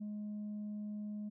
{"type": "tone", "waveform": "sine", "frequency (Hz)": 209.3, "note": "G#3", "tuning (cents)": 14, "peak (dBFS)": -37, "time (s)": [0, 1.3], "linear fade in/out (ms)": 20, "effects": ["tanh soft clip ceiling -38 dBFS"]}